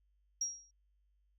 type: tone with exponential decay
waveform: sine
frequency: 5650 Hz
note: F8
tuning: 19 cents sharp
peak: -29 dBFS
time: 0.41-0.71 s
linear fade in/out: 5 ms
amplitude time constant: 65 ms
effects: tanh soft clip ceiling -26 dBFS + added 50 Hz sine -70 dBFS peak until 1.38 s